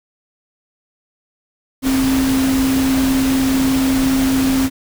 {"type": "tone in noise", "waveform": "sine", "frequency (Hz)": 265.2, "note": "C4", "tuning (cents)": 23, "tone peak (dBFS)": -13, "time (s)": [1.82, 4.7], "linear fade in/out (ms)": 50, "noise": "pink", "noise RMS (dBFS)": -23, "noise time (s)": [1.82, 4.7], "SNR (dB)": 7, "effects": []}